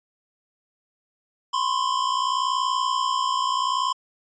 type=tone pair together; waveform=square; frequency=1011.3 / 1072 Hz; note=B5 / C6; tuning=+41 / +42 cents; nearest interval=minor second; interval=101 cents; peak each=-25 dBFS; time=1.53-3.93 s; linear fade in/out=10 ms; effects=resampled to 16000 Hz